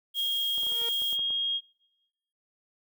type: tone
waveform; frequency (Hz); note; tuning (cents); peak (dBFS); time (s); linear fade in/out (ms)
sine; 3256; G#7; -35; -26; 0.14-1.61; 50
type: noise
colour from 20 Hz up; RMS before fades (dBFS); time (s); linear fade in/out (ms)
violet; -40; 0.14-1.18; 50
type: tone with exponential growth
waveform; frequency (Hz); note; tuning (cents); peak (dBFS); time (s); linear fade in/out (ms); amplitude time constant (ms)
sawtooth; 466.2; A#4; 0; -32; 0.44-0.89; 2; 97
type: clicks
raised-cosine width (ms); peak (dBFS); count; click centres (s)
1; -34; 9; 0.581 / 0.633 / 0.667 / 0.722 / 0.815 / 1.02 / 1.128 / 1.193 / 1.305
effects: noise-tail reverb RT60 1.0 s tail -24 dB re dry